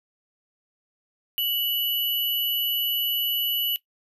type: tone pair together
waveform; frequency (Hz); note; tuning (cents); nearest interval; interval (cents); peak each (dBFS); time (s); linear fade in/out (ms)
sine; 2960 / 11840; F#7 / F#9; 0 / 0; 2 octaves; 2400; -24 / -26; 1.38-3.76; 0
effects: noise-tail reverb RT60 0.1 s tail -17 dB re dry